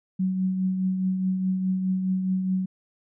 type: tone with tremolo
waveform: sine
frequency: 187.1 Hz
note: F#3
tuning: 20 cents sharp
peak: -20 dBFS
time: 0.19-2.66 s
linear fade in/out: 10 ms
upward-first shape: triangle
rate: 4.8 Hz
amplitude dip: 45%
effects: none